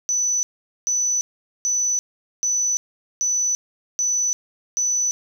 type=tone bursts; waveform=sine; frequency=5980 Hz; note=F#8; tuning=17 cents sharp; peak=-18 dBFS; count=7; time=0.09-5.11 s; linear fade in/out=0 ms; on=340 ms; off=440 ms; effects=8-bit